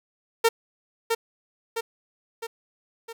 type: tone with echo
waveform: sawtooth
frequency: 457.1 Hz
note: A#4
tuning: 34 cents flat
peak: -12 dBFS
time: 0.44-0.49 s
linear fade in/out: 10 ms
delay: 660 ms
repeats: 4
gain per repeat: -5 dB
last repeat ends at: 3.13 s
effects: none